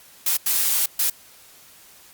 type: noise bursts at uneven times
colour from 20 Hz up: blue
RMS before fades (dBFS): -20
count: 3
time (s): 0.26-0.37 / 0.46-0.86 / 0.99-1.1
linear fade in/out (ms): 5
effects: white hiss -49 dBFS RMS until 2.13 s + Opus 48 kbps